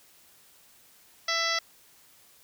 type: harmonic tone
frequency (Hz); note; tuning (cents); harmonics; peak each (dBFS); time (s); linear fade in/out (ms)
665; E5; +15; 1 / 2 / 3 / 4 / 5 / 6 / 7 / 8 / 9; -36 / -32 / -30 / -40 / -35 / -36 / -34 / -34 / -37; 1.28-1.59; 5
effects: white hiss -58 dBFS RMS until 2.43 s